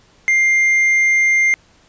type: tone with hard clipping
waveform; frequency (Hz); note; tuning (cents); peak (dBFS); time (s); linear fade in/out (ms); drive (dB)
sine; 2100; C7; +6; -12; 0.28-1.54; 0; 3
effects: pink hiss -52 dBFS RMS until 1.88 s + resampled to 16000 Hz